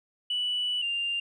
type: tone pair in turn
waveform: sine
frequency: 2960 / 2794 Hz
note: F#7 / F7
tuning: 0 / 0 cents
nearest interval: minor second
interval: 100 cents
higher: first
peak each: -25 / -26 dBFS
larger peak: first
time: 0.3-0.82 / 0.82-1.2 s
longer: first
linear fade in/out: 5 ms
effects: tanh soft clip ceiling -22 dBFS